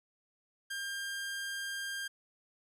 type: tone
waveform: sawtooth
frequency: 1600 Hz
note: G6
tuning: 35 cents sharp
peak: -33 dBFS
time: 0.7-2.08 s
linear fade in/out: 10 ms
effects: resampled to 32000 Hz